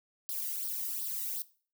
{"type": "noise with flanger", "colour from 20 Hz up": "violet", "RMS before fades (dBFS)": -36, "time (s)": [0.29, 1.42], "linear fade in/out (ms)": 0, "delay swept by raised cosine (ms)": [0.2, 1.06], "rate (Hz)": 2.7, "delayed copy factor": 0.85, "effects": ["noise-tail reverb RT60 0.4 s tail -18 dB re dry"]}